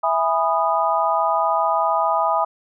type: chord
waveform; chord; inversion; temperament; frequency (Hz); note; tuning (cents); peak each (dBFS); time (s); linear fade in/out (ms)
sine; E major seventh; none; just; 659.3 / 824.1 / 988.9 / 1236.1; E5 / G#5 / B5 / D#6; 0 / -14 / +2 / -12; -22; 0.03-2.45; 10
effects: none